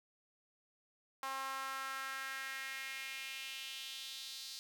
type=tone with high-pass filter sweep; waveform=sawtooth; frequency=267.8 Hz; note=C4; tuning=40 cents sharp; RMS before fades=-44 dBFS; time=1.23-4.59 s; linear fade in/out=0 ms; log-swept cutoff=1000 to 4400 Hz; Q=2.9; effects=none